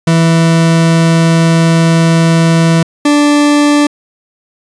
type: tone pair in turn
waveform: 40% pulse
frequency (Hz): 164.81 / 292.6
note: E3 / D4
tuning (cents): 0 / -6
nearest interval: minor seventh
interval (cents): 994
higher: second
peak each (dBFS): -5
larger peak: neither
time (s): 0.07-2.83 / 3.05-3.87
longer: first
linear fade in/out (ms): 5
effects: resampled to 22050 Hz